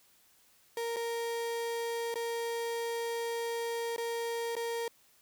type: tone with dropouts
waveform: 35% pulse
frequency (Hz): 465.1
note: A#4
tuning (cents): -4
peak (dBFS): -31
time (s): 0.77-4.88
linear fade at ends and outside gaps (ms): 2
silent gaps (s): 0.962-0.966 / 2.142-2.156 / 3.963-3.98 / 4.554-4.565
effects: white hiss -65 dBFS RMS until 5.21 s

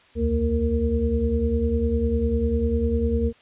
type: tone cluster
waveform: sine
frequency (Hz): 69.7 / 79.7 / 230 / 463.8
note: C#2 / D#2 / A#3 / A#4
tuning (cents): +10 / +42 / -23 / -9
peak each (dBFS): -25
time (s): 0.15-3.33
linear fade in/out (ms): 50
effects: white hiss -55 dBFS RMS until 3.41 s + resampled to 8000 Hz

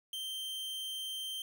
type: tone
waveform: 45% pulse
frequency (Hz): 3136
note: G7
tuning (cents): 0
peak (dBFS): -37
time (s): 0.13-1.42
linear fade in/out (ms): 2
effects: none

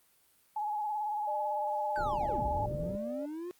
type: tone with vibrato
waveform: sine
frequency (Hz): 843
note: G#5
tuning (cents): +26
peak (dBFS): -31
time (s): 0.56-2.66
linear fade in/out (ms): 5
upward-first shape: triangle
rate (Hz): 18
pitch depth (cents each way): 51
type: tone with pitch glide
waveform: sine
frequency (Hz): 603 to 594.7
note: D5 to D5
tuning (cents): +46 to +22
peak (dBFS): -36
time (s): 1.27-3.26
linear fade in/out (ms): 10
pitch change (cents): -24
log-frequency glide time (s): 1.46-2.93
type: linear two-way sweep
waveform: triangle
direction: down then up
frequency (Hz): 1568 to 54.6 to 363.8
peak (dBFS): -35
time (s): 1.96-3.51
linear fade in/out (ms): 0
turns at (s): 2.45
type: low-pass noise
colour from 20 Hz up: pink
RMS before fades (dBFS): -40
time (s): 1.97-2.96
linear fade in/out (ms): 5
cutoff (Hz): 460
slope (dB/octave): 24
effects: white hiss -67 dBFS RMS until 3.59 s + Opus 32 kbps

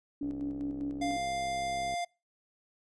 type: tone with tremolo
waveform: sine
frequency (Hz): 286.9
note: D4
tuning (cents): -40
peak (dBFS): -31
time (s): 0.21-1.17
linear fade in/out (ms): 5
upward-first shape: square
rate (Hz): 5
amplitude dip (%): 40
type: click train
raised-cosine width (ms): 2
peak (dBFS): -33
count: 114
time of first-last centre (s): 0.23-1.94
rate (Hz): 66.1
type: tone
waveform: square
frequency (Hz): 698.5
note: F5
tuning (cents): 0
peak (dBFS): -32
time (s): 1.01-2.05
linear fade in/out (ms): 10
effects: noise-tail reverb RT60 0.3 s tail -26 dB re dry + resampled to 22050 Hz

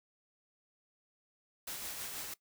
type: noise with tremolo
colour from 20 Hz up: white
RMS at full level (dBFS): -41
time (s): 1.67-2.34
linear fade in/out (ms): 5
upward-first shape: sine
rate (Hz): 6.2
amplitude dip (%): 30
effects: noise-tail reverb RT60 0.1 s tail -19 dB re dry

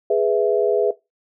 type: chord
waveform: sine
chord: E major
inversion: first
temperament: equal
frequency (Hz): 415.3 / 493.9 / 659.3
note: G#4 / B4 / E5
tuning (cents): 0 / 0 / 0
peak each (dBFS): -18 / -20 / -20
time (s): 0.1-0.91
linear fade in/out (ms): 5
effects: noise-tail reverb RT60 0.2 s tail -18 dB re dry

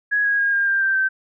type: tone with pitch steps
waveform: sine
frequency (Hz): 1668 / 1647.9 / 1628 / 1608.4 / 1589 / 1569.8 / 1550.9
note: G#6 / G#6 / G#6 / G6 / G6 / G6 / G6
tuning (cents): +7 / -14 / -35 / +44 / +23 / +2 / -19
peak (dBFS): -16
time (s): 0.11-1.09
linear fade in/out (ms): 20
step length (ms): 140
effects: none

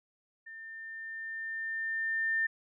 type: tone with level ramp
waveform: sine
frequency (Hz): 1800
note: A6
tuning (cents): +39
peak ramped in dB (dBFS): -44 to -26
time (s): 0.46-2.47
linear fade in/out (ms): 10
effects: none

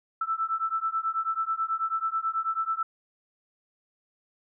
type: beating tone pair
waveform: sine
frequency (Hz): 1318.5 / 1327.7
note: E6 / E6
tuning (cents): 0 / +12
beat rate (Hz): 9.2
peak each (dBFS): -29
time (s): 0.21-2.83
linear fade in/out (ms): 5
effects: none

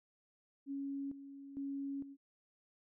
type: tone with tremolo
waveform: sine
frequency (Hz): 277.2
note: C#4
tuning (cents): 0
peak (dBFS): -38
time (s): 0.66-2.17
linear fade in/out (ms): 50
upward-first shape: square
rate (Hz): 1.1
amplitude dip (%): 70
effects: none

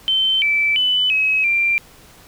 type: tone with pitch steps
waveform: sine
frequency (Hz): 3089 / 2320 / 3001 / 2556 / 2370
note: G7 / D7 / F#7 / D#7 / D7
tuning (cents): -26 / -22 / +24 / +46 / +15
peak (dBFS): -14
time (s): 0.08-1.78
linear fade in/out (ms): 0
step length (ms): 340
effects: pink hiss -46 dBFS RMS until 2.27 s

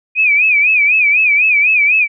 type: tone with vibrato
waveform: sine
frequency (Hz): 2430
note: D#7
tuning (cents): -42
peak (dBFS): -8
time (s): 0.15-2.08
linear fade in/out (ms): 50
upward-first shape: sine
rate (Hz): 4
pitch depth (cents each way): 120
effects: none

